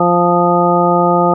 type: harmonic tone with a mistuned harmonic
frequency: 174.61 Hz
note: F3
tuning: in tune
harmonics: 1 / 2 / 3 / 4 / 5 / 7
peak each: -16 / -16 / -16 / -16 / -16 / -16 dBFS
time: 0-1.34 s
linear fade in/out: 5 ms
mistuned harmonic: 7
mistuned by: +20 cents
effects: none